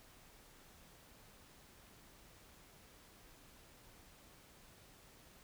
silence, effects pink hiss -62 dBFS RMS until 5.43 s

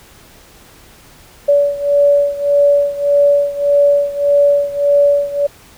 sine beating tone pair, 572 / 573.7 Hz, D5 / D5, -46 / -41 cents, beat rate 1.7 Hz, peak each -11 / -14 dBFS, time 1.48-5.47 s, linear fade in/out 10 ms, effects pink hiss -43 dBFS RMS until 5.77 s

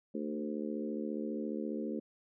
harmonic tone with a mistuned harmonic, 74.7 Hz, D2, 30 cents sharp, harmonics 3 / 4 / 5 / 6 / 7, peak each -38 / -40 / -42 / -44 / -45 dBFS, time 0.14-2 s, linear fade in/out 10 ms, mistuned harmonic 3, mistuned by -16 cents, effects none

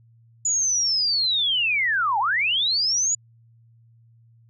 sine linear two-way sweep, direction down then up, 6960 to 778 to 6960 Hz, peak -19 dBFS, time 0.45-3.15 s, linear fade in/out 5 ms, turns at 2.19 s, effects added 115 Hz sine -52 dBFS peak until 4.49 s

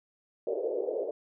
white band-pass noise, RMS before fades -32 dBFS, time 0.47-1.11 s, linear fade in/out 2 ms, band 380 to 560 Hz, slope 48 dB/octave, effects none

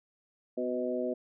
harmonic tone with a mistuned harmonic, 125.3 Hz, B2, 25 cents sharp, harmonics 2 / 3 / 4 / 5, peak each -35 / -35 / -35 / -35 dBFS, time 0.57-1.14 s, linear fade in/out 10 ms, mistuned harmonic 3, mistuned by -32 cents, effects none

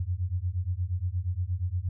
sine beating tone pair, 86 / 94.5 Hz, F2 / F#2, -26 / +37 cents, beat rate 8.5 Hz, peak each -30 dBFS, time 0-1.89 s, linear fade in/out 5 ms, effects none

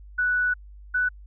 sine tone pair in turn, 1480 / 1488.2 Hz, F#6 / F#6, 0 / +10 cents, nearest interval unison, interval 10 cents, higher second, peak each -20 dBFS, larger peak neither, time 0.18-0.54 / 0.94-1.09 s, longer first, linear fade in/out 10 ms, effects added 50 Hz sine -42 dBFS peak until 1.26 s

